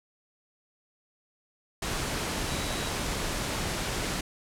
sine tone in noise, 3889 Hz, B7, 27 cents flat, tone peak -42 dBFS, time 2.49-2.9 s, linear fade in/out 5 ms, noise pink, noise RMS -31 dBFS, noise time 1.82-4.21 s, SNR -14 dB, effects low-pass 10000 Hz 12 dB/octave

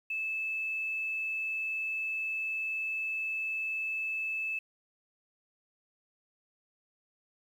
sine tone with quantisation, 2619 Hz, E7, 12 cents flat, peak -31 dBFS, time 0.1-4.59 s, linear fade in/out 5 ms, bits 10, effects none

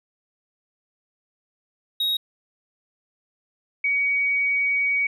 triangle / sine tone pair in turn, 3783 / 2255 Hz, A#7 / C#7, +25 / +29 cents, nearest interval major sixth, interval 896 cents, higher first, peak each -19 dBFS, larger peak neither, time 2-2.17 / 3.84-5.07 s, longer second, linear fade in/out 5 ms, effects none

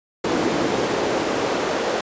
brown noise with high-pass filter sweep, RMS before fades -22 dBFS, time 0.24-2.01 s, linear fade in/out 5 ms, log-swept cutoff 320 to 490 Hz, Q 1.4, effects resampled to 16000 Hz

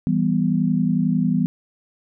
sine chord, E minor, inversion none, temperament equal, 164.81 / 196 / 246.9 Hz, E3 / G3 / B3, 0 / 0 / 0 cents, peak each -21 dBFS, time 0.07-1.46 s, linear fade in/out 0 ms, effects none

